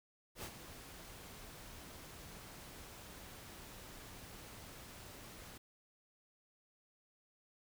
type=noise with ADSR envelope; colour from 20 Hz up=pink; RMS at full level=-44 dBFS; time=0.35-5.58 s; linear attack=85 ms; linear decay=65 ms; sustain=-9 dB; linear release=7 ms; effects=none